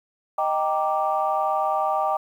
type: chord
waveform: sine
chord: Eb major seventh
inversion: none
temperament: equal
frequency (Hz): 622.3 / 784 / 932.3 / 1174.7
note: Eb5 / G5 / Bb5 / D6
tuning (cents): 0 / 0 / 0 / 0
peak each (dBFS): -26 / -23 / -29 / -26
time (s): 0.38-2.17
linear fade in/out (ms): 5
effects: tanh soft clip ceiling -10 dBFS + 9-bit